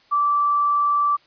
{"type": "tone", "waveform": "sine", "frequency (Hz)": 1164, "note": "D6", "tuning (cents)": -16, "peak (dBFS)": -16, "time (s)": [0.11, 1.17], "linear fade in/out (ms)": 20, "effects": ["white hiss -56 dBFS RMS until 1.26 s", "resampled to 11025 Hz"]}